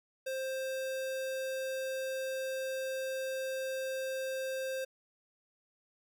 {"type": "tone", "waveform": "square", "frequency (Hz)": 527, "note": "C5", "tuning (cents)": 12, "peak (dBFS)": -35, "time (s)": [0.26, 4.85], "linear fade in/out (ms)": 10, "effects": []}